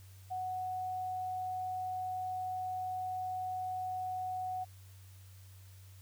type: tone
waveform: sine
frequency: 740 Hz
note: F#5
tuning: in tune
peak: -35 dBFS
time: 0.3-4.65 s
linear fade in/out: 20 ms
effects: added 95 Hz sine -52 dBFS peak until 6.01 s + white hiss -63 dBFS RMS until 6.01 s